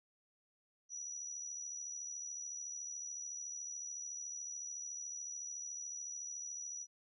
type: tone with amplitude modulation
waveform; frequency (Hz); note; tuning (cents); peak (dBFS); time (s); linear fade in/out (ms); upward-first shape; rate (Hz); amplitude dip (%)
sine; 5860; F#8; -18; -40; 0.89-6.87; 50; sine; 73.8; 50
effects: none